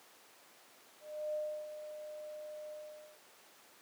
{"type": "tone with ADSR envelope", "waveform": "sine", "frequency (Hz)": 607, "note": "D#5", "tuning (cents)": -43, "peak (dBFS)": -33, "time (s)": [1, 3.21], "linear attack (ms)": 340, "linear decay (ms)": 320, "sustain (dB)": -10, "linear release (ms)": 490, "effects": ["pink hiss -60 dBFS RMS until 3.81 s", "high-pass 400 Hz 12 dB/octave"]}